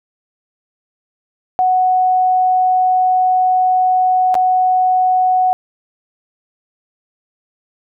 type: tone with dropouts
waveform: sine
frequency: 740 Hz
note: F#5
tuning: in tune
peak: -10 dBFS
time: 1.59-5.53 s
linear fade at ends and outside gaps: 0 ms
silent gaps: 4.343-4.352 s
effects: none